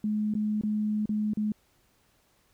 sine tone with dropouts, 212.1 Hz, G#3, 37 cents sharp, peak -25 dBFS, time 0.04-1.52 s, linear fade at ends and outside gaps 2 ms, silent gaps 0.339-0.351 / 0.612-0.635 / 1.057-1.092 / 1.335-1.372 s, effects pink hiss -67 dBFS RMS until 2.53 s

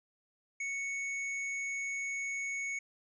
square tone, 2217 Hz, C#7, in tune, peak -35 dBFS, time 0.6-2.79 s, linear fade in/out 5 ms, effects resampled to 16000 Hz

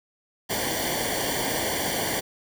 pink noise with comb filter, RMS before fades -27 dBFS, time 0.49-2.21 s, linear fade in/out 20 ms, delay 0.77 ms, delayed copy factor -0.9, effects none

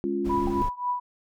sine chord, Db major, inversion second, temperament equal, 207.7 / 277.2 / 349.2 Hz, Ab3 / Db4 / F4, 0 / 0 / 0 cents, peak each -31 / -30 / -27 dBFS, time 0.04-0.62 s, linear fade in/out 0 ms
brown noise, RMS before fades -33 dBFS, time 0.24-0.7 s, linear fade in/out 20 ms
sine tone with tremolo, 985 Hz, B5, 5 cents flat, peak -22 dBFS, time 0.29-1 s, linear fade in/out 10 ms, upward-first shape triangle, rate 3.7 Hz, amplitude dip 95%
sine tone with exponential decay, 784 Hz, G5, in tune, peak -29 dBFS, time 0.47-0.59 s, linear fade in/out 1 ms, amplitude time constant 25 ms
effects none

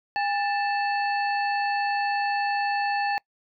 harmonic tone with a mistuned harmonic, 880 Hz, A5, in tune, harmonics 1 / 2 / 3 / 5, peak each -24 / -30 / -34 / -38 dBFS, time 0.16-3.18 s, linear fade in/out 0 ms, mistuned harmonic 1, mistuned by -140 cents, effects noise-tail reverb RT60 0.1 s tail -25 dB re dry

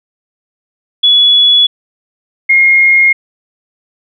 sine tone pair in turn, 3399 / 2141 Hz, G#7 / C7, +39 / +39 cents, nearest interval minor sixth, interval 800 cents, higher first, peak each -4 dBFS, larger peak neither, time 1.03-1.67 / 2.49-3.13 s, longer neither, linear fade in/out 10 ms, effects none

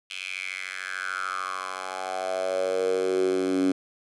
10% pulse tone with high-pass filter sweep, 93.5 Hz, F#2, 19 cents sharp, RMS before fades -28 dBFS, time 0.1-3.72 s, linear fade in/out 5 ms, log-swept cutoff 2800 to 270 Hz, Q 6.2, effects resampled to 24000 Hz

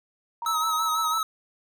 sine tone with tremolo, 938 Hz, A#5, 11 cents sharp, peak -29 dBFS, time 0.42-1.18 s, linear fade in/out 2 ms, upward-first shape square, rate 16 Hz, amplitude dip 45%
square tone with vibrato, 1286 Hz, E6, 43 cents flat, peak -24 dBFS, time 0.46-1.23 s, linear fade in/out 2 ms, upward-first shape sine, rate 6 Hz, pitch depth 41 cents each way
effects none

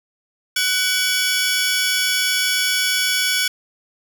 30% pulse tone cluster, 1487 / 2273 / 3377 / 5390 Hz, F#6 / C#7 / G#7 / E8, +8 / +43 / +28 / +38 cents, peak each -20 dBFS, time 0.56-3.48 s, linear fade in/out 5 ms, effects 7-bit

